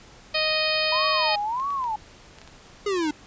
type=harmonic tone; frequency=622.3 Hz; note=D#5; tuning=in tune; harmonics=1 / 2 / 3 / 4 / 5 / 6 / 7 / 8; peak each=-27 / -33 / -32 / -27 / -31 / -33 / -28 / -30 dBFS; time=0.34-1.36 s; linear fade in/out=10 ms
type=tone with vibrato; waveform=sine; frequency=965 Hz; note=B5; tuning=40 cents flat; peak=-24 dBFS; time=0.92-1.96 s; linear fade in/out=5 ms; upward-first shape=sine; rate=1.6 Hz; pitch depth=280 cents each way
type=clicks; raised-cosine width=0.2 ms; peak=-27 dBFS; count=8; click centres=1.19 / 1.225 / 1.599 / 1.705 / 1.841 / 2.386 / 2.416 / 2.476 s
type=exponential sweep; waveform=square; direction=down; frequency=420.5 to 292.5 Hz; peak=-23 dBFS; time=2.86-3.11 s; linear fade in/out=5 ms
effects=pink hiss -49 dBFS RMS until 3.26 s + resampled to 16000 Hz